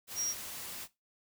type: tone in noise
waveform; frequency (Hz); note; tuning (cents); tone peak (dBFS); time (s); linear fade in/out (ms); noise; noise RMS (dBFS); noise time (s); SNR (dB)
sine; 5660; F8; +22; -31; 0.15-0.35; 50; white; -43; 0.07-0.88; +9
effects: noise-tail reverb RT60 0.2 s tail -17 dB re dry